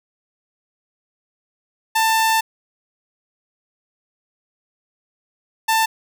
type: tone pair in turn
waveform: sawtooth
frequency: 890 / 890 Hz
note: A5 / A5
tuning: +20 / +20 cents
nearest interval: unison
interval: 0 cents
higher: neither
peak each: -11 dBFS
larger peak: neither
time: 1.95-2.41 / 5.68-5.86 s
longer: first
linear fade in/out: 10 ms
effects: none